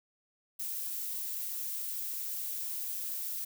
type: noise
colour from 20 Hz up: violet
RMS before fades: -37 dBFS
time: 0.59-3.45 s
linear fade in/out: 10 ms
effects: none

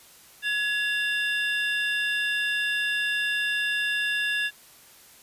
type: tone cluster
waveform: triangle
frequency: 1685 / 2760 / 3565 Hz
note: G#6 / F7 / A7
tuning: +25 / -21 / +22 cents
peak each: -24 / -28 / -31 dBFS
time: 0.42-4.51 s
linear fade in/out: 50 ms
effects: white hiss -52 dBFS RMS until 5.22 s + resampled to 32000 Hz

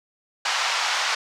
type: band-pass noise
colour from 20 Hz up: pink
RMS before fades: -24 dBFS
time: 0.45-1.15 s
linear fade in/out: 5 ms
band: 820 to 6100 Hz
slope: 24 dB/octave
effects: none

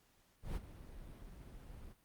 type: noise with ADSR envelope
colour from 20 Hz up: brown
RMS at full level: -38 dBFS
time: 0.42-1.94 s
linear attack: 140 ms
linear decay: 27 ms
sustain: -14 dB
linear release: 25 ms
effects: pink hiss -72 dBFS RMS until 2.04 s + Opus 48 kbps

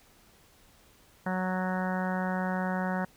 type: harmonic tone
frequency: 185 Hz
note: F#3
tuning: in tune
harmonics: 1 / 2 / 3 / 4 / 5 / 6 / 7 / 8 / 9 / 10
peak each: -30 / -43 / -37 / -37 / -38 / -43 / -45 / -39 / -43 / -43 dBFS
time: 1.26-3.05 s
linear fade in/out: 5 ms
effects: pink hiss -60 dBFS RMS until 3.16 s

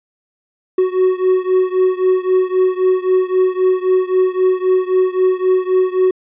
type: beating tone pair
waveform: triangle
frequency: 370 / 373.8 Hz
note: F#4 / F#4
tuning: 0 / +18 cents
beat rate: 3.8 Hz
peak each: -12 / -14 dBFS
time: 0.78-6.11 s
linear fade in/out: 5 ms
effects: resampled to 8000 Hz

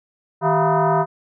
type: tone with frequency modulation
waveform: sine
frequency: 158.9 Hz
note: D#3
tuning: 37 cents sharp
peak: -14 dBFS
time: 0.41-1.06 s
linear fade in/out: 50 ms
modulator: 274 Hz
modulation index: 3.8
effects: none

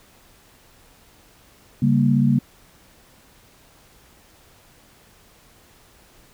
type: chord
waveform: sine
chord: G diminished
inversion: second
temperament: equal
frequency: 138.59 / 196 / 233.1 Hz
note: Db3 / G3 / Bb3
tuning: 0 / 0 / 0 cents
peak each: -18 / -21 / -18 dBFS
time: 1.82-2.39 s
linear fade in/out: 5 ms
effects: pink hiss -53 dBFS RMS until 6.33 s

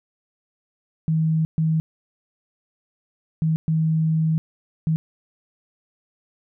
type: tone bursts at uneven times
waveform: sine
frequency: 159.4 Hz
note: D#3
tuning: 42 cents sharp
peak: -17 dBFS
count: 5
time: 1.08-1.45 / 1.58-1.8 / 3.42-3.56 / 3.68-4.38 / 4.87-4.96 s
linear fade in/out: 0 ms
effects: none

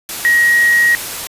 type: tone in noise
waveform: sine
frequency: 1893 Hz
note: A#6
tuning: 26 cents sharp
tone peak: -8 dBFS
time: 0.25-0.95 s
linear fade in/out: 0 ms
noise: white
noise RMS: -24 dBFS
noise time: 0.09-1.27 s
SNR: +13 dB
effects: resampled to 32000 Hz

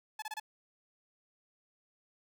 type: tone bursts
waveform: sawtooth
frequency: 861 Hz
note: A5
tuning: 38 cents flat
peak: -34 dBFS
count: 4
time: 0.19-0.399 s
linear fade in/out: 5 ms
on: 32 ms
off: 27 ms
effects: none

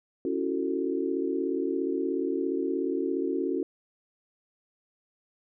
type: chord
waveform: sine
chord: F# minor seventh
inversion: second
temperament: just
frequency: 277.5 / 333 / 370 / 444 Hz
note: C#4 / E4 / F#4 / A4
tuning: +2 / +18 / 0 / +16 cents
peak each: -31 / -32 / -30 / -34 dBFS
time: 0.25-3.63 s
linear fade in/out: 2 ms
effects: none

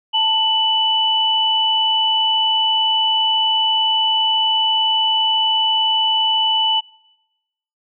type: tone pair together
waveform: sine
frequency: 885 / 2977 Hz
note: A5 / F#7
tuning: +10 / +10 cents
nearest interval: octave + major sixth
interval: 2100 cents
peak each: -20 / -15 dBFS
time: 0.13-6.81 s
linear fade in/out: 20 ms
effects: noise-tail reverb RT60 1.0 s tail -25 dB re dry

